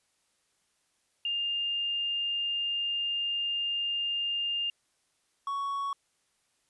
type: tone pair in turn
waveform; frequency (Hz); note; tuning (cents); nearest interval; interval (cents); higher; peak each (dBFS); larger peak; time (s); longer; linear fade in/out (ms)
sine / triangle; 2809 / 1114.8; F7 / C#6; +9 / +9; octave + major third; 1600; first; -28; neither; 1.25-4.7 / 5.47-5.93; first; 2
effects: white hiss -73 dBFS RMS until 6.69 s + resampled to 24000 Hz